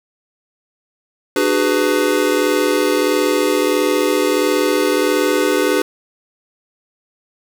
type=chord; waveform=square; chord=G# half-diminished seventh; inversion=second; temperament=just; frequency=299 / 373.8 / 415.3 / 498.4 Hz; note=D4 / F#4 / G#4 / B4; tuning=+31 / +18 / 0 / +16 cents; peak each=-20 dBFS; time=1.36-5.82 s; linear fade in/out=2 ms; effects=none